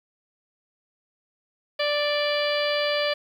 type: harmonic tone with a mistuned harmonic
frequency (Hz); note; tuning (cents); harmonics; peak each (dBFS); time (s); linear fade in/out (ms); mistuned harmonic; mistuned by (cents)
587.3; D5; 0; 1 / 2 / 3 / 4 / 5 / 6 / 7 / 8; -24 / -33 / -31 / -32 / -32 / -34 / -36 / -34; 1.79-3.14; 10; 6; -38
effects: 9-bit